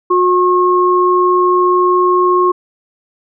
sine tone pair together, 361.4 / 1083 Hz, F#4 / C#6, -41 / -41 cents, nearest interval octave + perfect fifth, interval 1900 cents, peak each -11 dBFS, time 0.1-2.52 s, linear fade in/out 10 ms, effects none

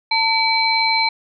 sine tone cluster, 894 / 2294 / 4099 Hz, A5 / D7 / C8, +27 / -41 / -36 cents, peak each -19 dBFS, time 0.11-1.09 s, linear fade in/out 5 ms, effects none

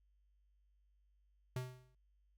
square tone with exponential decay, 127 Hz, B2, 49 cents sharp, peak -37 dBFS, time 1.56-1.95 s, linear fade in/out 2 ms, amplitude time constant 84 ms, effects added 50 Hz sine -70 dBFS peak until 2.37 s

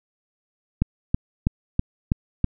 click train, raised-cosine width 5 ms, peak -6 dBFS, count 6, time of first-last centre 0.82-2.443 s, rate 3.08 Hz, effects none

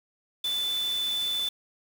sine tone in noise, 3505 Hz, A7, 7 cents flat, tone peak -26 dBFS, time 0.44-1.49 s, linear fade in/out 5 ms, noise white, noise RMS -40 dBFS, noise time 0.44-1.49 s, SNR +11 dB, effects none

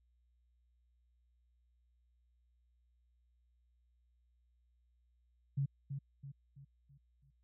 sine tone with echo, 138.59 Hz, C#3, in tune, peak -31 dBFS, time 5.57-5.66 s, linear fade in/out 10 ms, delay 330 ms, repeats 5, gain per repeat -7 dB, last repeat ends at 7.31 s, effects added 60 Hz sine -70 dBFS peak until 7.43 s

